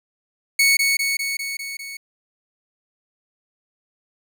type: tone with echo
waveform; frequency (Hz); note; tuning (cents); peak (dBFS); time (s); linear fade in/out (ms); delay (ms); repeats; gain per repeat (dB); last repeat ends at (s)
sawtooth; 2217; C#7; 0; -10; 0.59-0.77; 5; 200; 6; -3; 1.97
effects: none